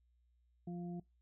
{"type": "harmonic tone", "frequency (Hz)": 174.6, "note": "F3", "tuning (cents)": 0, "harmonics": [1, 2, 4], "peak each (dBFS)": [-41, -49, -55], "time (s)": [0.67, 1], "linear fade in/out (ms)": 5, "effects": ["noise-tail reverb RT60 0.2 s tail -23 dB re dry", "added 60 Hz sine -70 dBFS peak until 1.21 s"]}